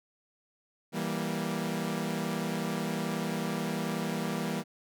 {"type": "chord", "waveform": "sawtooth", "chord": "E diminished", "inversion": "none", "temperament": "equal with one note detuned", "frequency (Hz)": [164.81, 196, 234.7], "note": ["E3", "G3", "Bb3"], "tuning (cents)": [0, 0, 12], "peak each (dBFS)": -31, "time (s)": [0.92, 4.64], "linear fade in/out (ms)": 50, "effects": []}